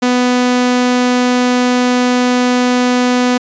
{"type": "tone", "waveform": "sawtooth", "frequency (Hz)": 248.2, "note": "B3", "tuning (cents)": 9, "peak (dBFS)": -6, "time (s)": [0.02, 3.38], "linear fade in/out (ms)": 10, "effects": ["resampled to 16000 Hz"]}